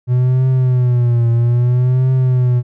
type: tone with vibrato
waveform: triangle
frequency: 123.47 Hz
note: B2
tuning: in tune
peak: -8 dBFS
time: 0.07-2.63 s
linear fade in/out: 50 ms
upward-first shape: triangle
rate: 0.61 Hz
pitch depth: 100 cents each way
effects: none